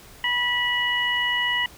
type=harmonic tone; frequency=975 Hz; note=B5; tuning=23 cents flat; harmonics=1 / 2 / 3; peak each=-29 / -23 / -25 dBFS; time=0.24-1.66 s; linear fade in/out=2 ms; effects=pink hiss -47 dBFS RMS until 1.77 s